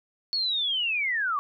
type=linear sweep; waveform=sine; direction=down; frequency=4435 to 1108.7 Hz; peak=-24 dBFS; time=0.33-1.39 s; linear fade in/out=0 ms; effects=none